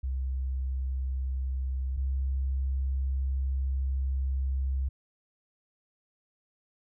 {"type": "tone pair in turn", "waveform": "sine", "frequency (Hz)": [65.41, 66.55], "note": ["C2", "C2"], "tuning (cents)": [0, 30], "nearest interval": "unison", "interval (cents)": 30, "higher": "second", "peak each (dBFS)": [-28, -26], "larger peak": "second", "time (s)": [[0.03, 1.97], [1.97, 4.89]], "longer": "second", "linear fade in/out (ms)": 10, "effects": []}